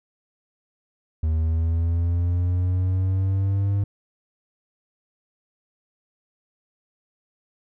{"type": "linear sweep", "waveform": "triangle", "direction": "up", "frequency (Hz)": [78.4, 100.7], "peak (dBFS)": -17, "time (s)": [1.23, 3.84], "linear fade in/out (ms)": 5, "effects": []}